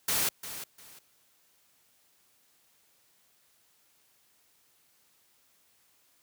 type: noise with echo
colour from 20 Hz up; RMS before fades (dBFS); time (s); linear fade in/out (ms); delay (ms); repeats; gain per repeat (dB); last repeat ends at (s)
white; -28; 0.08-0.29; 5; 350; 2; -12; 0.99
effects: white hiss -67 dBFS RMS until 6.22 s + high-pass 60 Hz 12 dB/octave